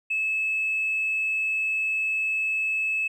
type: tone with tanh clipping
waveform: triangle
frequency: 2600 Hz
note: E7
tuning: 24 cents flat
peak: -23 dBFS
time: 0.1-3.08 s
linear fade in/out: 10 ms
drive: 4 dB
effects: none